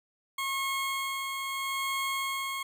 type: tone with tremolo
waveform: 20% pulse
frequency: 1086 Hz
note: C#6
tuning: 36 cents flat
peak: -24 dBFS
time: 0.38-2.63 s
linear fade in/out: 5 ms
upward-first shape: sine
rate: 0.77 Hz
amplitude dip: 35%
effects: none